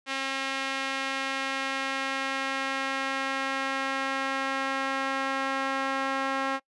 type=tone with band-pass filter sweep; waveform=sawtooth; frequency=269.5 Hz; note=C#4; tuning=49 cents flat; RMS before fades=-30 dBFS; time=0.06-6.6 s; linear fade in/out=50 ms; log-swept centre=2500 to 1300 Hz; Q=1; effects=noise-tail reverb RT60 0.1 s tail -24 dB re dry + resampled to 24000 Hz